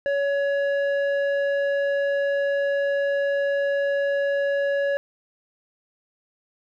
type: tone with low-pass filter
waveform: square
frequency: 562 Hz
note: C#5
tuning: 24 cents sharp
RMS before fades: -23 dBFS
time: 0.06-4.97 s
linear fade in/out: 0 ms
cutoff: 1600 Hz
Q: 1.3
effects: none